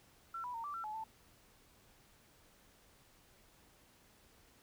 sine tone with pitch steps, 1351 / 985 / 917 / 1166 / 1349 / 855 / 884 Hz, E6 / B5 / A#5 / D6 / E6 / A5 / A5, +42 / -5 / -29 / -13 / +40 / -50 / +8 cents, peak -40 dBFS, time 0.34-1.04 s, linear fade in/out 5 ms, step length 100 ms, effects pink hiss -66 dBFS RMS until 4.62 s

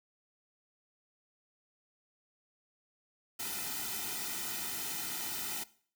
white noise with comb filter, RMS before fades -38 dBFS, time 3.39-5.64 s, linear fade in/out 10 ms, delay 1.8 ms, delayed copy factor -0.9, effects noise-tail reverb RT60 0.5 s tail -19 dB re dry

